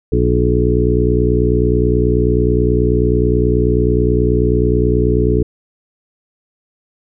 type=harmonic tone with a mistuned harmonic; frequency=60 Hz; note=B1; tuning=49 cents flat; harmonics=1 / 2 / 3 / 4 / 5 / 6 / 7; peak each=-16 / -17 / -22 / -22 / -20 / -20 / -17 dBFS; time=0.12-5.43 s; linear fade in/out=5 ms; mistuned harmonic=7; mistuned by=+38 cents; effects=none